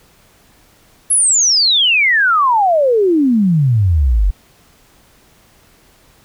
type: exponential sweep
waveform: sine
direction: down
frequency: 11175 to 43.65 Hz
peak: -9 dBFS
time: 1.1-4.31 s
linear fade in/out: 10 ms
effects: pink hiss -50 dBFS RMS until 6.24 s